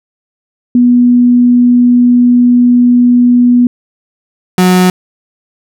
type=tone pair in turn; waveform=sine / 35% pulse; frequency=244.2 / 182.76 Hz; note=B3 / F#3; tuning=-19 / -21 cents; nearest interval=perfect fourth; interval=502 cents; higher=first; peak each=-3 dBFS; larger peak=neither; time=0.75-3.67 / 4.58-4.9 s; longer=first; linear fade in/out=2 ms; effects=none